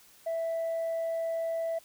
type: tone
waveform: sine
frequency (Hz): 659.3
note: E5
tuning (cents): 0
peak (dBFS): -27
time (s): 0.26-1.79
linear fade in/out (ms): 10
effects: tanh soft clip ceiling -27 dBFS + white hiss -58 dBFS RMS until 1.84 s